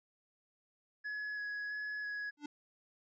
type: tone with vibrato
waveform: triangle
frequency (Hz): 1684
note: G#6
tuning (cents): +24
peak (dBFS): -36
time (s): 1.04-2.31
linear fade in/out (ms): 20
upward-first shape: square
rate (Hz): 1.5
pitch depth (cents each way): 10
type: tone with exponential growth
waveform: square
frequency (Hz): 293.7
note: D4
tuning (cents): 0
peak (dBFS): -38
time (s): 2.37-2.46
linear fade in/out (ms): 5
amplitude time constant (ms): 19
effects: resampled to 16000 Hz